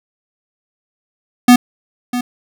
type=tone with echo; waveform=square; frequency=246 Hz; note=B3; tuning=7 cents flat; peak=-4 dBFS; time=1.48-1.56 s; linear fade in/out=5 ms; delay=650 ms; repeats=1; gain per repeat=-13 dB; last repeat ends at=2.21 s; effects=none